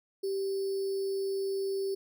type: tone with sample-and-hold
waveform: sine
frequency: 390 Hz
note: G4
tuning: 9 cents flat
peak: -29 dBFS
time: 0.23-1.95 s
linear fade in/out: 10 ms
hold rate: 4900 Hz
effects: none